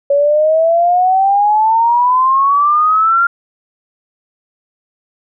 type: exponential sweep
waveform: sine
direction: up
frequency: 560 to 1400 Hz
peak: -8 dBFS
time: 0.1-3.27 s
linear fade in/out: 5 ms
effects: none